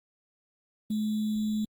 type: tone with sample-and-hold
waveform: sine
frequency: 214.3 Hz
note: A3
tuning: 45 cents flat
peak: -26 dBFS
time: 0.9-1.65 s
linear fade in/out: 5 ms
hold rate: 3675 Hz
effects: Opus 24 kbps